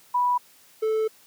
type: tone pair in turn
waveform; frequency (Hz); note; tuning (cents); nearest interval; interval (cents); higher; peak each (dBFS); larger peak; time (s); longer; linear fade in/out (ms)
sine / triangle; 983 / 437.9; B5 / A4; -8 / -8; octave + major second; 1400; first; -19; neither; 0.14-0.38 / 0.82-1.08; second; 10
effects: white hiss -55 dBFS RMS until 1.26 s + high-pass 100 Hz 12 dB/octave